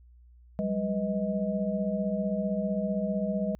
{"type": "tone cluster", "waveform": "sine", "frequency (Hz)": [185.8, 201.3, 491.3, 629], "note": ["F#3", "G3", "B4", "D#5"], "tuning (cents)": [7, 46, -9, 19], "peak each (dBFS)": [-34, -29, -37, -32], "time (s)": [0.59, 3.55], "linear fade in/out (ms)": 0, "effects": ["added 60 Hz sine -52 dBFS peak until 3.59 s"]}